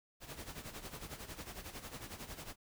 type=noise with tremolo; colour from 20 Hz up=pink; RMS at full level=-45 dBFS; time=0.2-2.56 s; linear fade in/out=50 ms; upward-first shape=sine; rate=11 Hz; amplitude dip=70%; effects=none